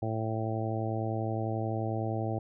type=harmonic tone; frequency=111 Hz; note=A2; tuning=16 cents sharp; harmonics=1 / 2 / 3 / 4 / 5 / 6 / 7; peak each=-32 / -39 / -37 / -41 / -40 / -39 / -39 dBFS; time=0.02-2.39 s; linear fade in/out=5 ms; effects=none